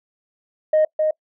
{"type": "tone with echo", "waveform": "sine", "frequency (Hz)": 620, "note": "D#5", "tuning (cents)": -6, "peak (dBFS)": -11, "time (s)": [0.73, 0.85], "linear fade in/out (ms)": 5, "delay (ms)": 260, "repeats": 1, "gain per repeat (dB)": -4, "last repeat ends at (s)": 1.11, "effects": ["noise-tail reverb RT60 0.1 s tail -26 dB re dry", "tanh soft clip ceiling -10 dBFS"]}